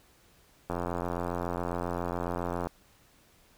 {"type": "click train", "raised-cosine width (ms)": 1, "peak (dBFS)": -18, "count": 173, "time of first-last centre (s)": [0.7, 2.67], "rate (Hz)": 87.3, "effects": ["pink hiss -62 dBFS RMS until 3.57 s"]}